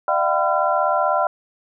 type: tone cluster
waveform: sine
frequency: 603 / 683 / 759 / 1007 / 1365 Hz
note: D5 / F5 / F#5 / B5 / F6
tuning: +46 / -39 / +44 / +33 / -40 cents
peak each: -22 / -23 / -22 / -23 / -23 dBFS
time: 0.08-1.27 s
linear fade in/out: 2 ms
effects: none